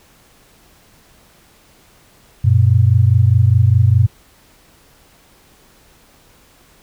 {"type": "tone pair together", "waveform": "sine", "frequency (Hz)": [95.11, 120], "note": ["F#2", "B2"], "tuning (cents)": [48, -49], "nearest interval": "major third", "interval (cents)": 403, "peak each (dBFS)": -11, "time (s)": [2.44, 4.07], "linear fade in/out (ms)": 10, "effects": ["pink hiss -50 dBFS RMS until 6.82 s"]}